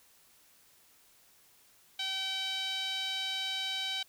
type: tone with band-pass filter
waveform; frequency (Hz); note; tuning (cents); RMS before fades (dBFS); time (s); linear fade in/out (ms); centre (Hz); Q
sawtooth; 768; G5; -36; -35; 1.99-4.03; 5; 3500; 4.1
effects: white hiss -63 dBFS RMS until 4.08 s